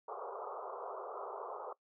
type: band-pass noise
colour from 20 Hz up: pink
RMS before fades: -44 dBFS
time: 0.08-1.73 s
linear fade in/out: 5 ms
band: 390 to 1300 Hz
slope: 96 dB/octave
effects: noise-tail reverb RT60 0.1 s tail -20 dB re dry